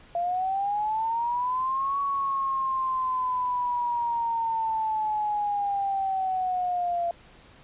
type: linear two-way sweep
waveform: sine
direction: up then down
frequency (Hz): 683 to 1122 to 683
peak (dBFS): -24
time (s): 0.15-7.11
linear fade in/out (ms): 2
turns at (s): 1.99
effects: pink hiss -53 dBFS RMS until 7.63 s + resampled to 8000 Hz